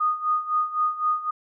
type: tone with tremolo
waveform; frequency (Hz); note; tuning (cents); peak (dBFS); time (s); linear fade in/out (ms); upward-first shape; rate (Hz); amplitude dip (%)
sine; 1235; D#6; -13; -18; 0-1.31; 10; sine; 3.9; 80
effects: none